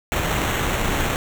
pink noise with sample-and-hold, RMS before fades -22 dBFS, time 0.12-1.16 s, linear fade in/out 0 ms, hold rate 4900 Hz, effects none

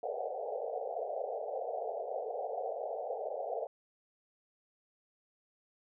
white band-pass noise, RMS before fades -38 dBFS, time 0.03-3.67 s, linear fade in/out 2 ms, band 430 to 770 Hz, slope 96 dB/octave, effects none

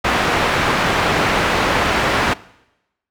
white low-pass noise, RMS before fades -17 dBFS, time 0.04-2.34 s, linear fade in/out 10 ms, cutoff 1800 Hz, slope 12 dB/octave, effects noise-tail reverb RT60 0.9 s tail -21 dB re dry

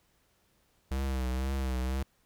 square tone with vibrato, 65.41 Hz, C2, in tune, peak -30 dBFS, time 0.91-2.03 s, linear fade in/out 5 ms, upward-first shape triangle, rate 2 Hz, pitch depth 69 cents each way, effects pink hiss -70 dBFS RMS until 2.25 s

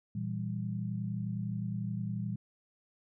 sine chord, E diminished, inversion second, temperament equal, 116.54 / 164.81 / 196 Hz, Bb2 / E3 / G3, 0 / 0 / 0 cents, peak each -36 / -39 / -37 dBFS, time 0.15-2.36 s, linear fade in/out 5 ms, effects none

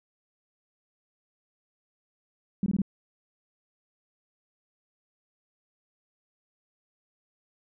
sine tone bursts, 196 Hz, G3, in tune, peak -22 dBFS, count 4, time 2.63-2.818 s, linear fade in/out 2 ms, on 32 ms, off 20 ms, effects none

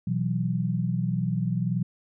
sine chord, B suspended fourth, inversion none, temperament just, 123.47 / 164.63 / 185.21 Hz, B2 / E3 / F#3, 0 / -2 / +2 cents, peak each -28 dBFS, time 0.07-1.83 s, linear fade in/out 5 ms, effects none

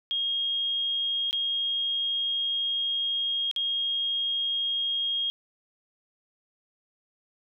sine tone with dropouts, 3254 Hz, G#7, 36 cents flat, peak -25 dBFS, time 0.11-5.3 s, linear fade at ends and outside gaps 0 ms, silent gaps 1.31-1.329 / 3.513-3.562 s, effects none

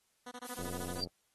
10% pulse tone bursts, 246.9 Hz, B3, in tune, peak -35 dBFS, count 10, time 0.26-1.009 s, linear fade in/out 10 ms, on 56 ms, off 21 ms
blue noise, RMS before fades -45 dBFS, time 0.43-1.05 s, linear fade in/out 50 ms
click train, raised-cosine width 2 ms, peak -33 dBFS, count 44, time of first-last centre 0.59-1.072 s, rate 89.2 Hz
sine tone with exponential growth, 4699 Hz, D8, in tune, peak -28 dBFS, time 0.95-1.04 s, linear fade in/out 1 ms, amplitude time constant 18 ms
effects white hiss -75 dBFS RMS until 1.34 s + AAC 32 kbps

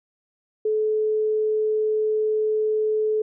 sine tone, 431.1 Hz, A4, 35 cents flat, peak -19 dBFS, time 0.65-3.22 s, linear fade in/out 5 ms, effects none

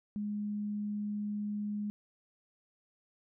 sine tone, 207.7 Hz, G#3, in tune, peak -33 dBFS, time 0.16-1.9 s, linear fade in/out 0 ms, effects none

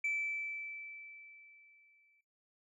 sine tone with exponential decay, 2320 Hz, D7, 22 cents flat, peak -29 dBFS, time 0.04-2.21 s, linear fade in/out 5 ms, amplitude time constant 470 ms, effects noise-tail reverb RT60 0.3 s tail -24 dB re dry + tanh soft clip ceiling -29 dBFS

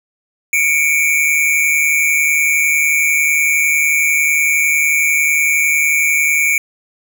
square tone pair together, 2236 / 2387 Hz, C#7 / D7, +14 / +28 cents, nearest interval minor second, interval 114 cents, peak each -15 dBFS, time 0.53-6.58 s, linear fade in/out 2 ms, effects none

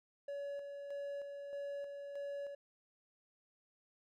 triangle tone with tremolo, 566 Hz, C#5, 36 cents sharp, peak -38 dBFS, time 0.28-2.55 s, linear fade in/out 5 ms, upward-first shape square, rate 1.6 Hz, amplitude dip 40%, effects none

